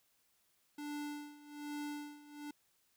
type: tone with tremolo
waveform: square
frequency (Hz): 293.7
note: D4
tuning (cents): 0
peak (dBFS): -40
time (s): 0.78-2.51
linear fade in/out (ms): 5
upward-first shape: sine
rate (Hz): 1.2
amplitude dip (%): 85
effects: white hiss -75 dBFS RMS until 2.96 s